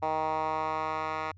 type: tone with band-pass filter sweep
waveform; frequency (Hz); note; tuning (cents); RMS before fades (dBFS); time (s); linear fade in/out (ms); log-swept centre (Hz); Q
10% pulse; 156.9; D#3; +15; -31; 0.02-1.32; 10; 840 to 1400; 2.4
effects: added 91 Hz sine -50 dBFS peak until 1.37 s + resampled to 16000 Hz